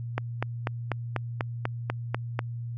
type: click train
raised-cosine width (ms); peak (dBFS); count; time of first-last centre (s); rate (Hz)
0.5; -12; 10; 0.18-2.391; 4.07
effects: added 118 Hz sine -32 dBFS peak until 2.77 s